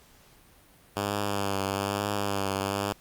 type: tone with vibrato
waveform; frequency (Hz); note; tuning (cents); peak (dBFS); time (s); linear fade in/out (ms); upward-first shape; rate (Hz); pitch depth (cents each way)
5% pulse; 99.9; G2; +33; -16; 0.96-2.93; 5; triangle; 1.1; 48
effects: pink hiss -57 dBFS RMS until 3 s + Opus 48 kbps